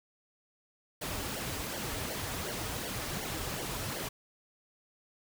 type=noise with flanger; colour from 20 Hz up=pink; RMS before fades=-37 dBFS; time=1.01-4.09 s; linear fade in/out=10 ms; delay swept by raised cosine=0.78 to 5.88 ms; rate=2.7 Hz; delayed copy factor=-0.7; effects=none